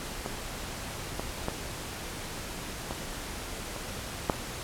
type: clicks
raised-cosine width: 1 ms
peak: -18 / -17 / -15 / -19 / -23 / -9 dBFS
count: 6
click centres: 0.261 / 1.196 / 1.484 / 2.909 / 3.763 / 4.298 s
effects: pink hiss -38 dBFS RMS until 4.63 s + low-pass 12000 Hz 12 dB/octave